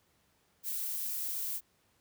violet noise, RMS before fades -36 dBFS, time 0.63-1.61 s, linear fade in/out 50 ms, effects pink hiss -71 dBFS RMS until 2 s + high-pass 60 Hz 12 dB/octave

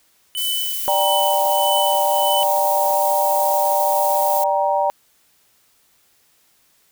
square tone with tremolo, 3000 Hz, F#7, 23 cents sharp, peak -21 dBFS, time 0.35-2.43 s, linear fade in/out 0 ms, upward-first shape triangle, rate 1.6 Hz, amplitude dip 90%
violet noise, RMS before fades -25 dBFS, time 0.37-4.44 s, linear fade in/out 5 ms
sine chord, G minor, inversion second, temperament just, 588 / 784 / 940.8 Hz, D5 / G5 / Bb5, +2 / 0 / +16 cents, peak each -20 dBFS, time 0.88-4.9 s, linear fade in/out 0 ms
effects white hiss -59 dBFS RMS until 6.91 s

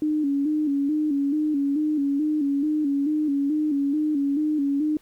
sine tone with vibrato, 292.4 Hz, D4, 7 cents flat, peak -20 dBFS, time 0.02-4.97 s, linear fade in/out 2 ms, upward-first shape square, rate 2.3 Hz, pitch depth 73 cents each way, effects pink hiss -59 dBFS RMS until 5.01 s

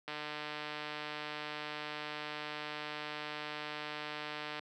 click train, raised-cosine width 0.3 ms, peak -24 dBFS, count 678, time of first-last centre 0.08-4.593 s, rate 150 Hz, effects high-pass 200 Hz 12 dB/octave

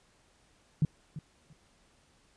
sine tone with echo, 152.5 Hz, D#3, 34 cents flat, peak -21 dBFS, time 0.82-0.85 s, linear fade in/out 2 ms, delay 340 ms, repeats 2, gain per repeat -15 dB, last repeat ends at 1.53 s, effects pink hiss -66 dBFS RMS until 2.36 s + resampled to 22050 Hz

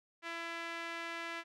sawtooth tone with band-pass filter, 335 Hz, E4, 28 cents sharp, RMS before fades -42 dBFS, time 0.22-1.44 s, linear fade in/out 50 ms, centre 2000 Hz, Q 1.4, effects none

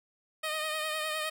10% pulse tone with vibrato, 620 Hz, D#5, 6 cents flat, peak -23 dBFS, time 0.43-1.3 s, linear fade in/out 10 ms, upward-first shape triangle, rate 9.8 Hz, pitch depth 38 cents each way, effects none

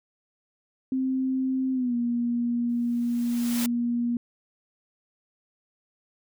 sine tone with pitch glide, 261.6 to 238.5 Hz, C4 to A#3, 0 to +40 cents, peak -23 dBFS, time 0.92-4.17 s, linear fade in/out 2 ms, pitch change -160 cents, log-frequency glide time 1.73-1.95 s
white noise with exponential growth, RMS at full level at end -30 dBFS, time 2.69-3.66 s, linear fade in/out 2 ms, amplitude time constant 210 ms
effects none

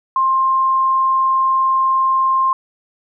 sine tone, 1057 Hz, C6, 17 cents sharp, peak -12 dBFS, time 0.16-2.53 s, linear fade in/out 2 ms, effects none

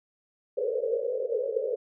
white band-pass noise, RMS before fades -29 dBFS, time 0.57-1.76 s, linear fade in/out 5 ms, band 430 to 540 Hz, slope 96 dB/octave, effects none

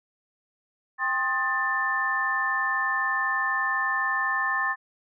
sine tone cluster, 791 / 1062 / 1250 / 1774 Hz, G5 / C6 / D#6 / A6, +15 / +25 / +8 / +14 cents, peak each -34 / -28 / -34 / -25 dBFS, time 0.98-4.76 s, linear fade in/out 50 ms, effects none

